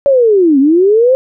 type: linear two-way sweep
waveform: sine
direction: down then up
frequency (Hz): 572 to 261.6 to 532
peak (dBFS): -5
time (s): 0.06-1.15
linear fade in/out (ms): 0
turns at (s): 0.59
effects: none